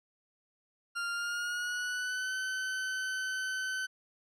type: tone with pitch glide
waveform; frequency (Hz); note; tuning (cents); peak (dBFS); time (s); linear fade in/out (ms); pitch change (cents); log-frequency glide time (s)
40% pulse; 1396.9 to 1523.3; F6 to F#6; 0 to +50; -32; 0.95-3.87; 20; +150; 1.12-2.34
effects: low-pass 9000 Hz 12 dB/octave